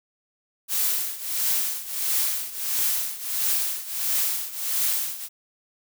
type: noise with tremolo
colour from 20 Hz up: blue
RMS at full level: -22 dBFS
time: 0.68-5.29 s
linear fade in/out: 50 ms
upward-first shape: triangle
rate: 1.5 Hz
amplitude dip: 85%
effects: none